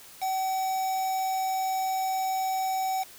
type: tone with quantisation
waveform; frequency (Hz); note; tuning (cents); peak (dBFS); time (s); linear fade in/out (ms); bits
triangle; 760; F#5; +46; -24; 0.21-3.04; 20; 6
effects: white hiss -49 dBFS RMS until 3.18 s